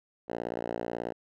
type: tone with band-pass filter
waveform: 5% pulse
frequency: 58.27 Hz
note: A#1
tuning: in tune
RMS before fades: -35 dBFS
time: 0.28-1.13 s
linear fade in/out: 20 ms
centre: 520 Hz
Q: 0.94
effects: none